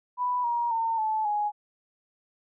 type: tone with pitch steps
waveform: sine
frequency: 989 / 947.6 / 908 / 870 / 833.6 Hz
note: B5 / A#5 / A#5 / A5 / G#5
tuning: +2 / +28 / -46 / -20 / +6 cents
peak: -24 dBFS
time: 0.17-1.52 s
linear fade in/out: 50 ms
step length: 270 ms
effects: none